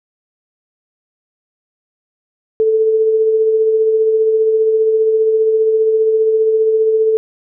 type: tone with tremolo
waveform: sine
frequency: 440 Hz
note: A4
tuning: in tune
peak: -8 dBFS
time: 2.6-7.17 s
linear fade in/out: 0 ms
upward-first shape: triangle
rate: 15 Hz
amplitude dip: 40%
effects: none